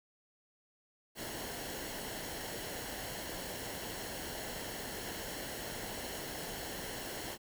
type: noise with comb filter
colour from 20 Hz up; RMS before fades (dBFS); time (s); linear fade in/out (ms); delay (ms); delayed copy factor
pink; -42; 1.15-7.38; 50; 0.82; -0.55
effects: none